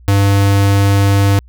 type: tone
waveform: square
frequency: 99.5 Hz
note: G2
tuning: 26 cents sharp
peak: -9 dBFS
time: 0.08-1.39 s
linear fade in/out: 0 ms
effects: added 60 Hz sine -38 dBFS peak until 1.48 s